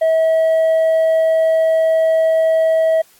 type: tone with hard clipping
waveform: triangle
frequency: 645 Hz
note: E5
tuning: 38 cents flat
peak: -10 dBFS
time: 0.01-3.02 s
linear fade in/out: 10 ms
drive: 1 dB
effects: white hiss -51 dBFS RMS until 3.19 s + AAC 64 kbps